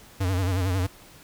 square tone with vibrato, 92.8 Hz, F#2, 6 cents sharp, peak -23 dBFS, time 0.2-0.87 s, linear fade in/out 10 ms, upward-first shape sine, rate 11 Hz, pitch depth 90 cents each way, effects pink hiss -50 dBFS RMS until 1.23 s

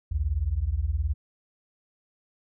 sine beating tone pair, 61.2 / 80.2 Hz, B1 / E2, -15 / -47 cents, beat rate 19 Hz, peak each -27 / -26 dBFS, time 0.11-1.14 s, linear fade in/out 10 ms, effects none

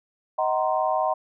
sine chord, C half-diminished seventh, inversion first, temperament just, 627.9 / 753.5 / 941.9 / 1046.5 Hz, Eb5 / Gb5 / Bb5 / C6, +16 / +31 / +18 / 0 cents, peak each -25 / -25 / -28 / -28 dBFS, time 0.38-1.14 s, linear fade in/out 10 ms, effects none

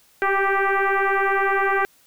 sine tone with frequency modulation, 387.1 Hz, G4, 22 cents flat, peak -17 dBFS, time 0.22-1.85 s, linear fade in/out 0 ms, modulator 392 Hz, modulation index 4.2, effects white hiss -57 dBFS RMS until 2.06 s

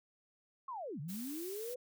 sine linear two-way sweep, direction down then up, 1108.7 to 132.9 to 511 Hz, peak -40 dBFS, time 0.68-1.76 s, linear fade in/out 5 ms, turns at 1 s
blue noise, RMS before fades -48 dBFS, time 1.08-1.75 s, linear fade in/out 20 ms
effects none

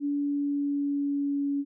sine tone with pitch glide, 286.8 to 282.2 Hz, D4 to C#4, -41 to +31 cents, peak -25 dBFS, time 0-1.65 s, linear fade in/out 50 ms, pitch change -28 cents, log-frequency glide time 0.12-1.54 s, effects none

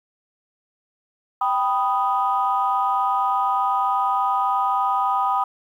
sine chord, G augmented, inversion none, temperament equal, 784 / 987.8 / 1244.5 Hz, G5 / B5 / D#6, 0 / 0 / 0 cents, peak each -22 / -22 / -22 dBFS, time 1.41-5.44 s, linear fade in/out 5 ms, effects tanh soft clip ceiling -9 dBFS + 9-bit

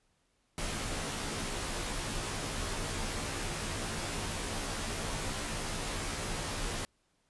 pink noise with comb filter, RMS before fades -36 dBFS, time 0.58-6.85 s, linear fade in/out 0 ms, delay 16 ms, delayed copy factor -0.95, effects pink hiss -74 dBFS RMS until 7.29 s + resampled to 24000 Hz

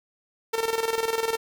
sawtooth tone with tremolo, 452.3 Hz, A4, 48 cents sharp, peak -18 dBFS, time 0.53-1.37 s, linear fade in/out 10 ms, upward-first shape square, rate 20 Hz, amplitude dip 65%, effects none

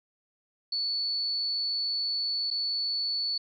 sine tone with dropouts, 4447 Hz, C#8, 5 cents sharp, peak -27 dBFS, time 0.72-3.38 s, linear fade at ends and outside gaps 5 ms, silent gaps 2.504-2.51 s, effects none

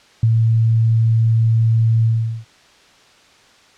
sine tone with ADSR envelope, 113.2 Hz, A2, 50 cents sharp, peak -9 dBFS, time 0.23-2.45 s, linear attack 3 ms, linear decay 45 ms, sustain -2 dB, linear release 400 ms, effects white hiss -49 dBFS RMS until 3.77 s + low-pass 5000 Hz 12 dB/octave

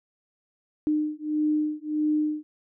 sine beating tone pair, 303 / 304.6 Hz, D#4 / D#4, -46 / -37 cents, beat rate 1.6 Hz, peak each -26 dBFS, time 0.87-2.43 s, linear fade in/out 0 ms, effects none

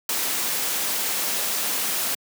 white noise with ADSR envelope, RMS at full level -22 dBFS, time 0.09-2.15 s, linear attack 4 ms, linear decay 7 ms, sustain -3 dB, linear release 6 ms, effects high-pass 200 Hz 12 dB/octave

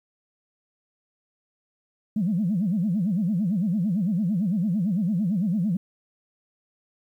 sine tone with vibrato, 191.9 Hz, G3, 37 cents flat, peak -20 dBFS, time 2.16-5.77 s, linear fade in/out 5 ms, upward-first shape sine, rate 8.9 Hz, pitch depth 260 cents each way, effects tanh soft clip ceiling -16 dBFS + 10-bit

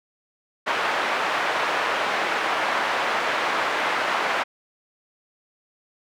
pink band-pass noise, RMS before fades -24 dBFS, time 0.66-4.44 s, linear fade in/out 20 ms, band 730 to 2100 Hz, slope 12 dB/octave, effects none

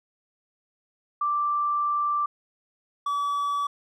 sine / triangle tone pair in turn, 1174.7 / 1145.9 Hz, D6 / D6, 0 / -43 cents, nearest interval unison, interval 43 cents, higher first, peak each -22 dBFS, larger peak neither, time 1.21-2.26 / 3.06-3.67 s, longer first, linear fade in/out 5 ms, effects none

